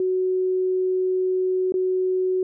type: tone with dropouts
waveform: sine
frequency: 371.2 Hz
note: F#4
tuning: 6 cents sharp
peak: -19 dBFS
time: 0-2.43 s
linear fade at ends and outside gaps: 2 ms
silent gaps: 1.722-1.74 s
effects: none